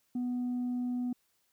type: tone with tanh clipping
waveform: sine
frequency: 246.9 Hz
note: B3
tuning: in tune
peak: -31 dBFS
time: 0.15-1.13 s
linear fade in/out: 5 ms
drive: 1 dB
effects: white hiss -74 dBFS RMS until 1.52 s